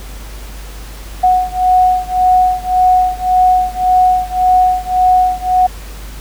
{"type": "beating tone pair", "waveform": "sine", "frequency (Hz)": [735, 736.8], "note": ["F#5", "F#5"], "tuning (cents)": [-12, -7], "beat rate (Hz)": 1.8, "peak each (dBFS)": [-11, -12], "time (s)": [1.23, 5.67], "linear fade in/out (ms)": 10, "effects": ["added 50 Hz sine -27 dBFS peak until 6.2 s", "pink hiss -35 dBFS RMS until 6.2 s"]}